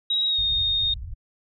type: tone with pitch glide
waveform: sine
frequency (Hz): 3821 to 3695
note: A#7 to A#7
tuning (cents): +42 to -16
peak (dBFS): -20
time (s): 0.1-0.94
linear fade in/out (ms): 5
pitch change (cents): -58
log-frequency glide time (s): 0.27-0.4
type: low-pass noise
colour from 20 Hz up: white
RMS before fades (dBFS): -35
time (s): 0.38-1.15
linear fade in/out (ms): 10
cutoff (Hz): 110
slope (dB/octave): 48
effects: none